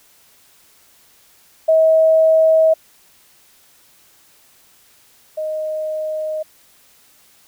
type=tone pair in turn; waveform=sine; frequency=640 / 621.8 Hz; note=D#5 / D#5; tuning=+49 / -1 cents; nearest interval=unison; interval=50 cents; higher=first; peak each=-9 / -20 dBFS; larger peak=first; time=1.68-2.74 / 5.37-6.43 s; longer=neither; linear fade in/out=10 ms; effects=white hiss -52 dBFS RMS until 7.47 s